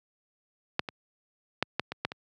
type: clicks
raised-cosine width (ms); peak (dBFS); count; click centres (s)
0.3; -8 / -19 / -8 / -10 / -18 / -11 / -21; 7; 0.794 / 0.888 / 1.626 / 1.796 / 1.92 / 2.05 / 2.119
effects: high-pass 100 Hz 12 dB/octave